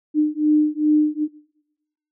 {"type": "beating tone pair", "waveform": "sine", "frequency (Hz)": [301.7, 304.2], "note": ["D4", "D#4"], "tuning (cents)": [47, -39], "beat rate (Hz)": 2.5, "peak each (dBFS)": -18, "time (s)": [0.14, 1.28], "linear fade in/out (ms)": 50, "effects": ["noise-tail reverb RT60 1.0 s tail -23 dB re dry"]}